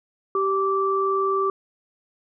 sine tone pair together, 389.2 / 1166.3 Hz, G4 / D6, -12 / -12 cents, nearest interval octave + perfect fifth, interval 1900 cents, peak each -22 dBFS, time 0.35-1.5 s, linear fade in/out 2 ms, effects none

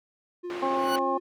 triangle tone with vibrato, 352.1 Hz, F4, 14 cents sharp, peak -30 dBFS, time 0.43-1.2 s, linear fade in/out 20 ms, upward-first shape triangle, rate 9.6 Hz, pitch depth 18 cents each way
pink band-pass noise, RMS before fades -39 dBFS, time 0.5-0.99 s, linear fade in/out 0 ms, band 330 to 2600 Hz, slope 12 dB/octave
harmonic tone, 269.1 Hz, C4, 49 cents sharp, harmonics 1 / 2 / 3 / 4, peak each -33 / -30 / -29 / -28 dBFS, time 0.62-1.18 s, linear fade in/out 10 ms
20% pulse tone with exponential growth, 1480 Hz, F#6, in tune, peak -22 dBFS, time 0.7-0.96 s, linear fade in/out 5 ms, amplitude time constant 56 ms
effects none

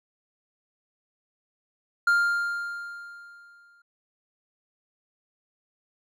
triangle tone with exponential decay, 1400 Hz, F6, 4 cents sharp, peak -15 dBFS, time 2.07-3.82 s, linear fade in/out 5 ms, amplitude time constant 380 ms, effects none

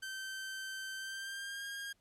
sawtooth tone with pitch glide, 1550 to 1618.6 Hz, G6 to G#6, -20 to -45 cents, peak -37 dBFS, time 0.02-1.93 s, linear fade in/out 10 ms, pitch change +75 cents, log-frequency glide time 0.96-1.65 s, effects pink hiss -75 dBFS RMS until 2 s + low-pass 12000 Hz 12 dB/octave

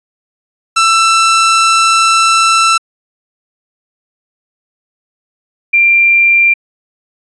sawtooth / sine tone pair in turn, 1333 / 2375 Hz, E6 / D7, +19 / +19 cents, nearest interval minor seventh, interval 1000 cents, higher second, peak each -3 / -5 dBFS, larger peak first, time 0.76-2.78 / 5.73-6.54 s, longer first, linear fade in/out 10 ms, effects resampled to 22050 Hz

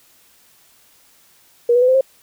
sine tone with pitch steps, 476.6 / 490 / 503.8 / 517.9 / 532.5 Hz, A#4 / B4 / B4 / C5 / C5, +38 / -14 / +34 / -18 / +30 cents, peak -10 dBFS, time 1.69-2.01 s, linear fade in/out 5 ms, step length 64 ms, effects white hiss -53 dBFS RMS until 2.22 s

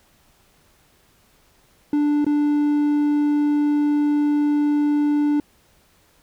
triangle tone with dropouts, 294 Hz, D4, 2 cents sharp, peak -14 dBFS, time 1.93-5.4 s, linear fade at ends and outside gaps 2 ms, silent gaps 2.246-2.265 s, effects pink hiss -58 dBFS RMS until 6.22 s

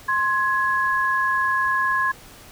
sine tone pair together, 1055 / 1674.7 Hz, C6 / G#6, +14 / +14 cents, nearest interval minor sixth, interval 800 cents, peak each -21 dBFS, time 0.08-2.12 s, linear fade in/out 10 ms, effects pink hiss -45 dBFS RMS until 2.51 s

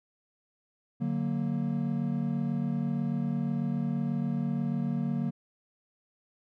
triangle chord, D augmented, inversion none, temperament equal, 146.83 / 185 / 233.1 Hz, D3 / F#3 / A#3, 0 / 0 / 0 cents, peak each -30 / -31 / -29 dBFS, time 1-5.31 s, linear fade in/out 20 ms, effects none

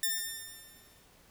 5% pulse tone with exponential decay, 1801 Hz, A6, 40 cents sharp, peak -16 dBFS, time 0.03-1.05 s, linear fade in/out 2 ms, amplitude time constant 220 ms, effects pink hiss -61 dBFS RMS until 1.3 s

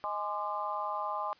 harmonic tone with a mistuned harmonic, 207.7 Hz, G#3, in tune, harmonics 3 / 4 / 5 / 6, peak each -40 / -37 / -36 / -38 dBFS, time 0.04-1.33 s, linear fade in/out 0 ms, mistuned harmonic 6, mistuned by -71 cents, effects white hiss -62 dBFS RMS until 1.39 s + resampled to 11025 Hz

